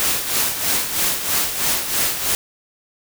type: noise with tremolo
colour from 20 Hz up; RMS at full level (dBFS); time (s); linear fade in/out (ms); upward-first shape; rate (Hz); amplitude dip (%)
white; -18; 0-2.35; 0; sine; 3.1; 60
effects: none